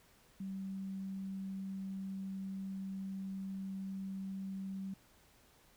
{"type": "tone", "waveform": "sine", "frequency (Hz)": 192.7, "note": "G3", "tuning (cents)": -29, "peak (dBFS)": -39, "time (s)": [0.4, 4.94], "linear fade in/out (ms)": 5, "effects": ["pink hiss -66 dBFS RMS until 5.76 s"]}